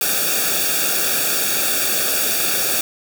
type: noise with comb filter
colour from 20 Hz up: white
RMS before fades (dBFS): -19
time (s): 0.01-2.81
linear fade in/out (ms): 2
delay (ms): 0.98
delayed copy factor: -0.95
effects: none